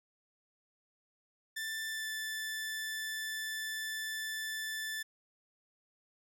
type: tone with pitch glide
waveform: sawtooth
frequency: 1771 to 1756.7 Hz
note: A6 to A6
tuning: +11 to -3 cents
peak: -33 dBFS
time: 1.56-5.03 s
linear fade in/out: 10 ms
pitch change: -14 cents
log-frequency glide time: 1.88-2.08 s
effects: none